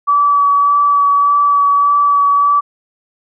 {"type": "tone with vibrato", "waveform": "sine", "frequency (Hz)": 1146, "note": "D6", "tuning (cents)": -43, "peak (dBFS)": -8, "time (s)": [0.07, 2.61], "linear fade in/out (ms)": 20, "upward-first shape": "sine", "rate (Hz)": 1.7, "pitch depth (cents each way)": 13, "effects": []}